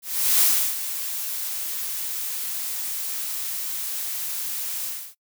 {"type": "noise with ADSR envelope", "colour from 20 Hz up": "blue", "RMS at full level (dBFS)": -17, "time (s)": [0.02, 5.15], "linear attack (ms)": 390, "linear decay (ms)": 340, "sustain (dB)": -12, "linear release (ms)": 290, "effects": ["noise-tail reverb RT60 0.1 s tail -22 dB re dry"]}